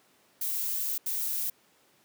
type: noise bursts at uneven times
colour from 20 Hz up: violet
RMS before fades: -31 dBFS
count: 2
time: 0.41-0.98 / 1.06-1.5 s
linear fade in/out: 5 ms
effects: pink hiss -64 dBFS RMS until 2.04 s + high-pass 200 Hz 12 dB/octave

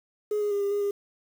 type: tone with pitch steps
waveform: sine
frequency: 419.8 / 414.5 / 404.4 / 401.2 / 409.2 / 404.2 Hz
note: G#4 / G#4 / G#4 / G4 / G#4 / G#4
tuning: +19 / -3 / -46 / +40 / -26 / -47 cents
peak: -22 dBFS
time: 0.31-0.91 s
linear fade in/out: 5 ms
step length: 100 ms
effects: tanh soft clip ceiling -22 dBFS + 8-bit

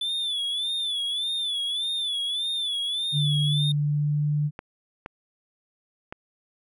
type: tone with vibrato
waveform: triangle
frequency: 3481 Hz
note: A7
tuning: 19 cents flat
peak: -24 dBFS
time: 0.01-3.72 s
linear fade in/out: 5 ms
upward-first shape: sine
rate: 1.7 Hz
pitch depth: 91 cents each way
type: tone with pitch glide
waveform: sine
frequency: 146.83 to 148.28 Hz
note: D3 to D3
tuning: 0 to +17 cents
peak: -21 dBFS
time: 3.12-4.51 s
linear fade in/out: 50 ms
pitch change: +17 cents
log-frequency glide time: 3.78-4.27 s
type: clicks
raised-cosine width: 0.5 ms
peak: -20 dBFS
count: 3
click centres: 4.591 / 5.061 / 6.125 s
effects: none

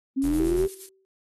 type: exponential sweep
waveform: sine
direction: up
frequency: 261.6 to 395.7 Hz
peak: -21 dBFS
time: 0.16-0.68 s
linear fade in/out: 20 ms
type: noise with tremolo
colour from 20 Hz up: violet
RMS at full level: -37 dBFS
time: 0.22-0.89 s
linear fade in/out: 0 ms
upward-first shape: square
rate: 8.6 Hz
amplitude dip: 55%
type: tone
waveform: square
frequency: 41.7 Hz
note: E1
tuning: 21 cents sharp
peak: -30 dBFS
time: 0.23-0.67 s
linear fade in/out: 20 ms
type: tone with exponential decay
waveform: sine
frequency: 383.5 Hz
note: G4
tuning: 38 cents flat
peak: -25 dBFS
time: 0.4-1.05 s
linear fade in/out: 0 ms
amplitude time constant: 140 ms
effects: AAC 32 kbps

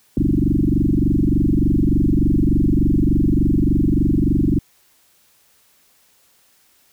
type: tone with frequency modulation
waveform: sine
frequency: 163.7 Hz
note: E3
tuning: 12 cents flat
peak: -13 dBFS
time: 0.17-4.59 s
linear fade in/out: 2 ms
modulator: 23.4 Hz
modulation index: 6.8
effects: white hiss -57 dBFS RMS until 6.92 s

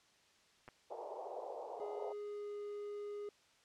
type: clicks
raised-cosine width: 0.5 ms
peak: -38 dBFS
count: 2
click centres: 0.679 / 0.687 s
type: band-pass noise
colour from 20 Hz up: pink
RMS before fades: -46 dBFS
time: 0.9-2.13 s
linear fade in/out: 10 ms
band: 420 to 900 Hz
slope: 48 dB/octave
type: tone with pitch glide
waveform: triangle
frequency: 415.3 to 412.4 Hz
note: G#4 to G#4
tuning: 0 to -12 cents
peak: -40 dBFS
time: 1.8-3.29 s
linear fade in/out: 2 ms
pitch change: -12 cents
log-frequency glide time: 2.06-2.53 s
effects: white hiss -69 dBFS RMS until 3.64 s + low-pass 6000 Hz 12 dB/octave

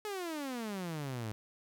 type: exponential sweep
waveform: sawtooth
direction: down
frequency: 431.4 to 103.83 Hz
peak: -33 dBFS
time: 0.05-1.32 s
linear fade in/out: 0 ms
effects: none

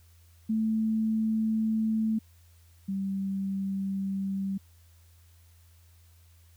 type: tone pair in turn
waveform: sine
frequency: 220 / 194.53 Hz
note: A3 / G3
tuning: 0 / -13 cents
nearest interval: major second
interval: 213 cents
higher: first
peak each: -24 / -28 dBFS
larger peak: first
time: 0.49-2.19 / 2.88-4.58 s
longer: neither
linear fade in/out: 10 ms
effects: added 84 Hz sine -55 dBFS peak until 6.56 s + white hiss -65 dBFS RMS until 6.56 s

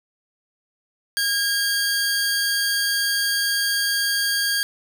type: tone pair together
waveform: sawtooth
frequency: 1627 / 4602 Hz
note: G#6 / D8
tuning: -36 / -36 cents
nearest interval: octave + tritone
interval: 1800 cents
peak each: -18 / -21 dBFS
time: 1.17-4.63 s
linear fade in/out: 0 ms
effects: none

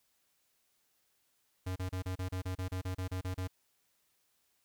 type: tone bursts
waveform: square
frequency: 92.5 Hz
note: F#2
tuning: in tune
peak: -35 dBFS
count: 14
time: 1.66-3.476 s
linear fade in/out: 10 ms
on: 100 ms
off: 32 ms
effects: white hiss -75 dBFS RMS until 4.64 s

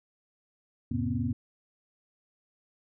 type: tone cluster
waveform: sine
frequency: 86.7 / 106.6 / 131.5 / 241.4 / 264.7 Hz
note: F2 / G#2 / C3 / B3 / C4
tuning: -12 / +46 / +9 / -39 / +20 cents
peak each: -35 / -33 / -35 / -31 / -36 dBFS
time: 0.91-1.33 s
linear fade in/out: 5 ms
effects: none

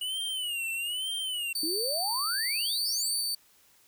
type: tone with vibrato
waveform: square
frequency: 2917 Hz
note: F#7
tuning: 25 cents flat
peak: -31 dBFS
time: 0.01-1.53 s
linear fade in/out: 5 ms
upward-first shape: sine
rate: 1.1 Hz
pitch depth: 140 cents each way
type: tone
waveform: sawtooth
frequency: 4563 Hz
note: C#8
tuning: 49 cents sharp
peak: -26 dBFS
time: 1.55-3.35 s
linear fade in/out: 5 ms
type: exponential sweep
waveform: sine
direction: up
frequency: 299.9 to 10970 Hz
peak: -32 dBFS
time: 1.63-3.21 s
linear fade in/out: 2 ms
effects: white hiss -62 dBFS RMS until 3.87 s

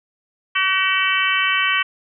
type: harmonic tone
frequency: 380.3 Hz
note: F#4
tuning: 48 cents sharp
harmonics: 3 / 4 / 5 / 6 / 7 / 8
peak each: -23 / -23 / -23 / -23 / -23 / -23 dBFS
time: 0.55-1.83 s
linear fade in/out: 10 ms
effects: none

